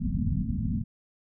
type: low-pass noise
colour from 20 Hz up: white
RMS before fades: -28 dBFS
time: 0-0.84 s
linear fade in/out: 20 ms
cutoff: 250 Hz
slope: 96 dB/octave
effects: none